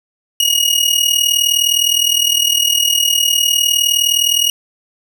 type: tone with amplitude modulation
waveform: sawtooth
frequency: 2881 Hz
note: F#7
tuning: 47 cents flat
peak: -5 dBFS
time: 0.4-4.5 s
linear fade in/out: 2 ms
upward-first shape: sine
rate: 39.6 Hz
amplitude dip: 75%
effects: none